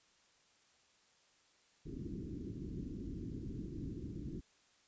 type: low-pass noise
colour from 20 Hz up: white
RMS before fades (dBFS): -44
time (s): 1.85-4.41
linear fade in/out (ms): 20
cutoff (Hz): 350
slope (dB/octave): 48
effects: white hiss -70 dBFS RMS until 4.87 s + resampled to 16000 Hz